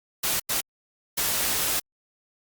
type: noise bursts at uneven times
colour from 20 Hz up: white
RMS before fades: -25 dBFS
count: 3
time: 0.23-0.4 / 0.49-0.61 / 1.17-1.8 s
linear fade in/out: 10 ms
effects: Opus 48 kbps